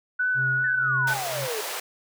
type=tone with vibrato; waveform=sine; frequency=1480 Hz; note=F#6; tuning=in tune; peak=-21 dBFS; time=0.19-1.14 s; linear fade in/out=10 ms; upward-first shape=sine; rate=2.3 Hz; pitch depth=28 cents each way
type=tone with tremolo; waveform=triangle; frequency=131.9 Hz; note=C3; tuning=14 cents sharp; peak=-26 dBFS; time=0.34-1.48 s; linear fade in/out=50 ms; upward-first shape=sine; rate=1.9 Hz; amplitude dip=90%
type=exponential sweep; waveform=sine; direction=down; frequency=1819 to 409.5 Hz; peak=-29 dBFS; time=0.64-1.61 s; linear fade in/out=5 ms
type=high-pass noise; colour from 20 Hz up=pink; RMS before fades=-32 dBFS; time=1.07-1.8 s; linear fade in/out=5 ms; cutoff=500 Hz; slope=24 dB/octave
effects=none